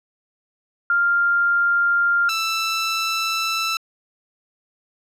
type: tone pair in turn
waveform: sine / 15% pulse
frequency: 1396.9 / 1325.8 Hz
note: F6 / E6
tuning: 0 / +10 cents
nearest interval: minor second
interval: 90 cents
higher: first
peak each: -15 / -14 dBFS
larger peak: second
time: 0.9-2.29 / 2.29-3.77 s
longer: second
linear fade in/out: 2 ms
effects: low-pass 10000 Hz 12 dB/octave